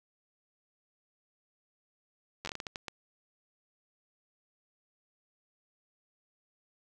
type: slowing click train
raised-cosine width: 0.2 ms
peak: -20 dBFS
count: 10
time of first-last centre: 2.45-2.882 s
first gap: 10 ms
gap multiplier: 1.37
effects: none